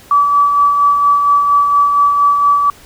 sine tone with tremolo, 1150 Hz, D6, 37 cents flat, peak -6 dBFS, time 0.11-2.7 s, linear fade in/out 2 ms, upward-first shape sine, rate 4.3 Hz, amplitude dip 40%, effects pink hiss -41 dBFS RMS until 2.85 s

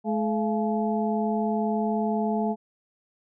harmonic tone with a mistuned harmonic, 214 Hz, A3, 48 cents flat, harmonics 1 / 2 / 3 / 4, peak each -25 / -30 / -30 / -32 dBFS, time 0.04-2.56 s, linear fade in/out 50 ms, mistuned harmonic 3, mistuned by +110 cents, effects none

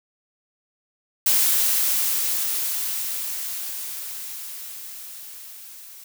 blue noise with level ramp, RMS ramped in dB -18 to -43 dBFS, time 1.26-6.04 s, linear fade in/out 5 ms, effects none

